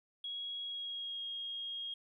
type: tone with pitch glide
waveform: triangle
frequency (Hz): 3316 to 3261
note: G#7 to G#7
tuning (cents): -3 to -32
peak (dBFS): -35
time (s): 0.24-1.94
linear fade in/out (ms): 5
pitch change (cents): -29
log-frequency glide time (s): 0.62-1.24
effects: tanh soft clip ceiling -37 dBFS